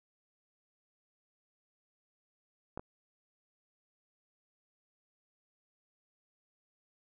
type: clicks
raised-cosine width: 1 ms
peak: -25 / -28 dBFS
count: 2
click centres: 2.775 / 2.795 s
effects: none